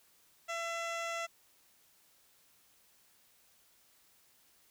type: tone with low-pass filter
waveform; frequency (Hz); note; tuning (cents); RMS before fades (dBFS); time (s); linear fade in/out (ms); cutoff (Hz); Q
15% pulse; 672; E5; +33; -38; 0.48-1.27; 20; 6700; 0.95
effects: white hiss -67 dBFS RMS until 4.7 s